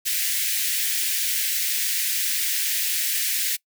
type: high-pass noise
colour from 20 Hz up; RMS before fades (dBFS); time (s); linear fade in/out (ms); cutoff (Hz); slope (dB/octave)
white; -24; 0.05-3.57; 20; 1700; 48
effects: noise-tail reverb RT60 0.1 s tail -23 dB re dry